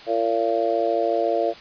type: harmonic tone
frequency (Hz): 114.1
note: A#2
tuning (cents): -37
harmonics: 3 / 4 / 5 / 6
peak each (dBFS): -27 / -25 / -24 / -23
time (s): 0.06-1.54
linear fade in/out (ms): 50
effects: white hiss -42 dBFS RMS until 1.6 s + resampled to 11025 Hz